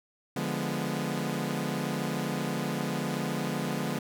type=chord; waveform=sawtooth; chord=D diminished seventh; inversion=none; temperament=equal; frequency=146.83 / 174.61 / 207.7 / 246.9 Hz; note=D3 / F3 / Ab3 / Cb4; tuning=0 / 0 / 0 / 0 cents; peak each=-31 dBFS; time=0.36-3.99 s; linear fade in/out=5 ms; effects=none